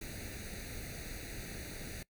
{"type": "noise with comb filter", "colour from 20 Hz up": "pink", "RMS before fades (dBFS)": -44, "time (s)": [0.01, 2.03], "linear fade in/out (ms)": 5, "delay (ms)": 0.47, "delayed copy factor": 0.85, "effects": ["noise-tail reverb RT60 0.1 s tail -21 dB re dry"]}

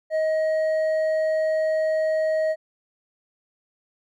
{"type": "tone with hard clipping", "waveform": "sine", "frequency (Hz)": 630, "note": "D#5", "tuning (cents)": 21, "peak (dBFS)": -21, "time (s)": [0.1, 2.56], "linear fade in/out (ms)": 50, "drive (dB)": 4, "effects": []}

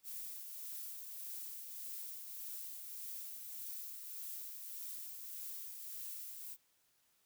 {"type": "noise with tremolo", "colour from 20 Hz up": "violet", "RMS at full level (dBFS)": -45, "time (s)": [0.03, 6.57], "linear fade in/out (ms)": 50, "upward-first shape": "triangle", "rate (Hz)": 1.7, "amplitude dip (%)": 40, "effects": ["white hiss -75 dBFS RMS until 7.25 s"]}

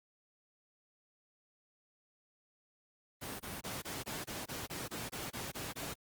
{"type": "noise bursts", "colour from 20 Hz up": "pink", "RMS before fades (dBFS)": -41, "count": 13, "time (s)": [3.21, 5.944], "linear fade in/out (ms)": 20, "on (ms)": 190, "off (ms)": 22, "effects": ["high-pass 80 Hz 12 dB/octave", "Opus 24 kbps"]}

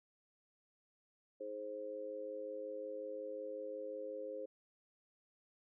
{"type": "harmonic tone", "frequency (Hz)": 105.5, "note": "G#2", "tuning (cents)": 28, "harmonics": [3, 4, 5], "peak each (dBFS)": [-52, -48, -43], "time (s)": [1.4, 4.46], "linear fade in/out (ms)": 10, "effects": []}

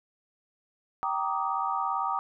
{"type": "chord", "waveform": "sine", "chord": "Eb major seventh", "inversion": "first", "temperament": "just", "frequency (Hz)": [777.8, 933.4, 1166.7, 1244.5], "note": ["G5", "Bb5", "D6", "Eb6"], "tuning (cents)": [-14, 2, -12, 0], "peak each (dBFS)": -32, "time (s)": [1.03, 2.19], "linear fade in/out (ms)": 0, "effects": []}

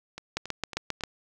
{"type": "two click trains", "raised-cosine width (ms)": 0.2, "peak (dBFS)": [-11, -21], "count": [6, 4], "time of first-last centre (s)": [[0.37, 1.037], [0.18, 1.009]], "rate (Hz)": [7.5, 3.62], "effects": []}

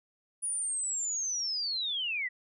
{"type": "linear sweep", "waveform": "sine", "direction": "down", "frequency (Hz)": [9800, 1900], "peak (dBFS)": -30, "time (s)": [0.42, 2.29], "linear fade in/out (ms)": 20, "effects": []}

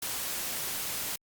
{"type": "noise", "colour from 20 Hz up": "white", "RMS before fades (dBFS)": -34, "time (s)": [0.02, 1.16], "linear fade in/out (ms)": 5, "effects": ["Opus 48 kbps"]}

